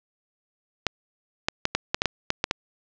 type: clicks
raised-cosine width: 0.2 ms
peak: -4 dBFS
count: 10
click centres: 0.867 / 1.485 / 1.654 / 1.75 / 1.945 / 2.019 / 2.057 / 2.304 / 2.441 / 2.511 s
effects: low-pass 6000 Hz 12 dB/octave